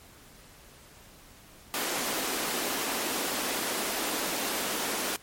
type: high-pass noise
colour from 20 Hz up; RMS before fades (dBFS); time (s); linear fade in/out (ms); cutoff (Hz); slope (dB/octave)
pink; -31; 1.74-5.16; 0; 240; 24
effects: pink hiss -53 dBFS RMS until 5.22 s + MP3 64 kbps